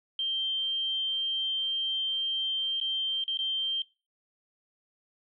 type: tone with dropouts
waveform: sine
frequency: 3149 Hz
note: G7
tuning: 7 cents sharp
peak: -27 dBFS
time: 0.19-3.82 s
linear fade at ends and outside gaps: 2 ms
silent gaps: 2.801-2.812 / 3.239-3.279 / 3.373-3.389 s
effects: noise-tail reverb RT60 0.3 s tail -20 dB re dry